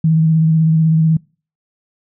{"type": "tone with vibrato", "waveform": "sine", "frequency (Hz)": 160, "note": "D#3", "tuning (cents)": 49, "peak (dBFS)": -9, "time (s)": [0.04, 1.17], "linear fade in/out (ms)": 5, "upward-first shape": "square", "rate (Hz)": 16, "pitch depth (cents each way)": 21, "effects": ["noise-tail reverb RT60 0.4 s tail -26 dB re dry"]}